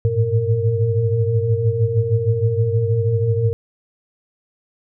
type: tone cluster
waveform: sine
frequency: 101.7 / 108.4 / 114.6 / 461.2 Hz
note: G#2 / A2 / A#2 / A#4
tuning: -36 / -25 / -29 / -19 cents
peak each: -22 / -21 / -19 / -21 dBFS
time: 0.05-3.53 s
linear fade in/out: 0 ms
effects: none